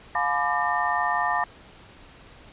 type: tone cluster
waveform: sine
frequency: 710 / 854 / 998 / 1188 / 1820 Hz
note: F5 / G#5 / B5 / D6 / A#6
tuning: +28 / +48 / +18 / +20 / -42 cents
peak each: -28 dBFS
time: 0.15-1.44 s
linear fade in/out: 2 ms
effects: pink hiss -49 dBFS RMS until 2.52 s + resampled to 8000 Hz